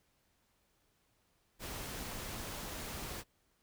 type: noise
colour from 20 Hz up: pink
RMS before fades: -43 dBFS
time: 1.59-3.24 s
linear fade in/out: 50 ms
effects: pink hiss -75 dBFS RMS until 3.62 s